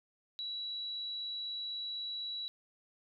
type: tone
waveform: sine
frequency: 3916 Hz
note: B7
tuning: 15 cents flat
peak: -37 dBFS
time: 0.39-2.48 s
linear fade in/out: 0 ms
effects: none